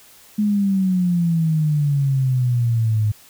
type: exponential sweep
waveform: sine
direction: down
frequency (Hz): 212.5 to 104.9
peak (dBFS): -15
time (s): 0.38-3.12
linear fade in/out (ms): 10
effects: white hiss -48 dBFS RMS until 3.29 s